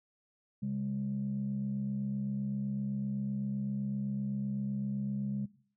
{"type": "tone pair together", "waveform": "sine", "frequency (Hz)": [135.28, 203.1], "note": ["C#3", "G#3"], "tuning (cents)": [-42, -38], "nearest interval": "perfect fifth", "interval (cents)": 704, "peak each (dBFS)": [-36, -33], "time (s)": [0.62, 5.46], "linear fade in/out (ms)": 10, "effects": ["noise-tail reverb RT60 0.5 s tail -19 dB re dry", "tanh soft clip ceiling -26 dBFS"]}